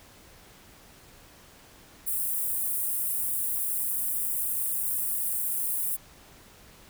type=high-pass noise; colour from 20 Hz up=white; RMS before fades=-29 dBFS; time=2.06-5.97 s; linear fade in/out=20 ms; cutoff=8800 Hz; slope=48 dB/octave; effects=pink hiss -53 dBFS RMS until 6.89 s